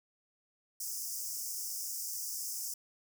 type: high-pass noise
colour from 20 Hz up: pink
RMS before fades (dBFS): -39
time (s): 0.8-2.74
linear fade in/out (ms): 5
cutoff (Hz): 5100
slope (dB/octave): 96
effects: none